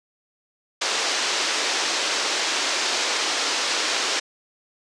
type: band-pass noise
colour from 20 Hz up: white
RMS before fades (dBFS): -24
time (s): 0.81-4.2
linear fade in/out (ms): 10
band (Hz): 310 to 6100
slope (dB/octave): 24
effects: resampled to 22050 Hz